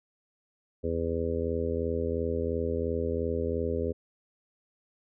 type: harmonic tone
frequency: 82.9 Hz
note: E2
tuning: 10 cents sharp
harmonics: 1 / 2 / 3 / 4 / 5 / 6 / 7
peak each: -33 / -41 / -35 / -39 / -32 / -33 / -42 dBFS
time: 0.83-3.93 s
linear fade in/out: 20 ms
effects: none

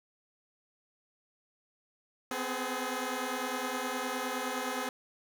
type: tone cluster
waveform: 10% pulse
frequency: 250.9 / 260.6 / 421.1 Hz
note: B3 / C4 / G#4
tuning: +28 / -7 / +24 cents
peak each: -29 dBFS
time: 2.31-4.89 s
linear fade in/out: 2 ms
effects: none

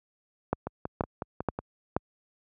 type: two click trains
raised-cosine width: 1 ms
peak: -11 / -18 dBFS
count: 4 / 6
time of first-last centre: 0.53-1.965 / 0.67-1.589 s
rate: 2.09 / 5.44 Hz
effects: high-pass 60 Hz 12 dB/octave

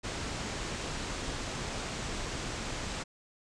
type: low-pass noise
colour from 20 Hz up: pink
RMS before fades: -37 dBFS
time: 0.03-3.04 s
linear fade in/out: 20 ms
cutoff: 8300 Hz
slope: 48 dB/octave
effects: none

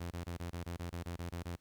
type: tone bursts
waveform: sawtooth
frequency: 86.4 Hz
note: F2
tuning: 18 cents flat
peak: -35 dBFS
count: 12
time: 0-1.562 s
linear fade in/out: 10 ms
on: 110 ms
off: 22 ms
effects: pink hiss -75 dBFS RMS until 1.6 s

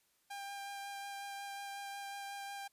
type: tone with vibrato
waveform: sawtooth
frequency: 798 Hz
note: G5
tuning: 31 cents sharp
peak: -39 dBFS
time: 0.3-2.68 s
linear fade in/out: 10 ms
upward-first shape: sine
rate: 5.5 Hz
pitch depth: 11 cents each way
effects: white hiss -75 dBFS RMS until 2.72 s + resampled to 32000 Hz

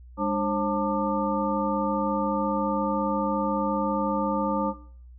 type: tone cluster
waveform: sine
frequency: 204.3 / 298.7 / 535 / 894 / 1192 Hz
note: G#3 / D4 / C5 / A5 / D6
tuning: -28 / +29 / +38 / +27 / +25 cents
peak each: -29 dBFS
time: 0.17-4.74 s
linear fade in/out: 50 ms
effects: noise-tail reverb RT60 0.5 s tail -17 dB re dry + added 61 Hz sine -44 dBFS peak until 5.18 s

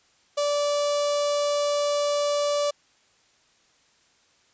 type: tone with notch filter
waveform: sawtooth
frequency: 581 Hz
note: D5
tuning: 19 cents flat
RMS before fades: -24 dBFS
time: 0.37-2.71 s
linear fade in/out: 10 ms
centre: 1900 Hz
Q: 0.87
effects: white hiss -62 dBFS RMS until 4.53 s + resampled to 16000 Hz

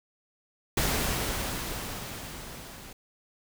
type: noise with level ramp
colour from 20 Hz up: pink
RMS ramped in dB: -26 to -46 dBFS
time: 0.77-2.93 s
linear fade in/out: 5 ms
effects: none

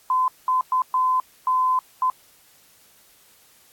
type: tone bursts at uneven times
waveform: sine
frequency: 1022 Hz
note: C6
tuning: 41 cents flat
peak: -17 dBFS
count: 6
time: 0.1-0.28 / 0.48-0.61 / 0.72-0.82 / 0.94-1.2 / 1.47-1.79 / 2.02-2.1 s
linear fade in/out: 2 ms
effects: white hiss -55 dBFS RMS until 3.72 s + AAC 64 kbps

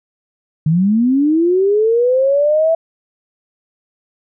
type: linear sweep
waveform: sine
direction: up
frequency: 149 to 662 Hz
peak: -10 dBFS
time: 0.66-2.75 s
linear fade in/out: 5 ms
effects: none

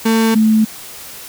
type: tone pair in turn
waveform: 35% pulse / sine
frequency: 224.3 / 218.5 Hz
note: A3 / A3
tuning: +34 / -12 cents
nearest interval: unison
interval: 46 cents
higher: first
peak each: -9 / -8 dBFS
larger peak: second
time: 0.05-0.35 / 0.35-0.65 s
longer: neither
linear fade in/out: 10 ms
effects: white hiss -33 dBFS RMS until 1.28 s

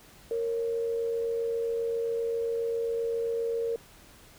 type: tone pair together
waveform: sine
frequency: 462.5 / 550 Hz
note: A#4 / C#5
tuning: -14 / -14 cents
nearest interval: minor third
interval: 300 cents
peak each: -27 / -39 dBFS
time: 0.31-3.76 s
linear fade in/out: 2 ms
effects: pink hiss -54 dBFS RMS until 4.38 s

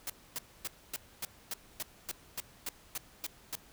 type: noise bursts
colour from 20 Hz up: white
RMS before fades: -37 dBFS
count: 13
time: 0.07-3.554 s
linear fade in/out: 2 ms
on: 28 ms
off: 260 ms
effects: pink hiss -59 dBFS RMS until 3.72 s

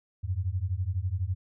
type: beating tone pair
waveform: sine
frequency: 86.7 / 98.7 Hz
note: F2 / G2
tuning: -12 / +12 cents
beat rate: 12 Hz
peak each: -30 dBFS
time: 0.23-1.35 s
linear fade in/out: 20 ms
effects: none

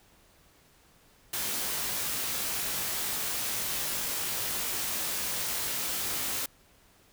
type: noise with comb filter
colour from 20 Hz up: white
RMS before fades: -32 dBFS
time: 1.33-6.46 s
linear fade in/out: 5 ms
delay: 19 ms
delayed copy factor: +0.55
effects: pink hiss -61 dBFS RMS until 7.12 s

